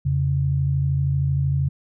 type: tone pair together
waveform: sine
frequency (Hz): 85 / 137.91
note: F2 / C#3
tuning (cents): -46 / -9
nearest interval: minor sixth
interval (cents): 837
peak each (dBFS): -24 / -19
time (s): 0.05-1.69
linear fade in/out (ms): 10
effects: none